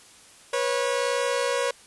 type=tone pair together; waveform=sawtooth; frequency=486.8 / 548 Hz; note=B4 / C#5; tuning=-25 / -20 cents; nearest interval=major second; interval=205 cents; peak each=-22 / -22 dBFS; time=0.53-1.71 s; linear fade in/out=5 ms; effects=white hiss -51 dBFS RMS until 1.86 s + resampled to 24000 Hz